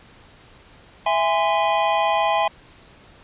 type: chord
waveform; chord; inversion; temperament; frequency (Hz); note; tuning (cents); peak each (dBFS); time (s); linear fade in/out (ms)
square; E augmented; none; just; 659.3 / 824.1 / 1030.1; E5 / G#5 / B#5; 0 / -14 / -27; -23 / -21 / -24; 1.06-2.48; 5
effects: pink hiss -49 dBFS RMS until 3.23 s + resampled to 8000 Hz